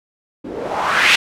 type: noise with low-pass filter sweep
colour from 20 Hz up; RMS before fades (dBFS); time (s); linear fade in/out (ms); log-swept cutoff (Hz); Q
blue; -17; 0.44-1.16; 10; 280 to 2900; 2.4
effects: none